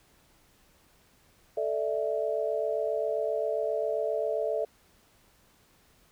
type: chord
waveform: sine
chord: A suspended fourth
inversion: none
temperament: equal with one note detuned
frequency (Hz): 440 / 591.8 / 659.3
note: A4 / D5 / E5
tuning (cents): 0 / +13 / 0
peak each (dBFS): -31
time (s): 1.57-4.65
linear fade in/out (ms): 5
effects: pink hiss -63 dBFS RMS until 6.11 s